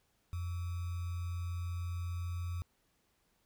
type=tone with sample-and-hold; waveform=sine; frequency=87.31 Hz; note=F2; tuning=in tune; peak=-35 dBFS; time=0.33-2.62 s; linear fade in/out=0 ms; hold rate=1225 Hz; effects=pink hiss -75 dBFS RMS until 3.45 s